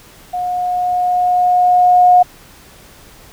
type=tone with level ramp; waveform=sine; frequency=721 Hz; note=F#5; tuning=45 cents flat; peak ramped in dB=-17 to -4 dBFS; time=0.33-2.23 s; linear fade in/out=10 ms; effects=pink hiss -42 dBFS RMS until 3.32 s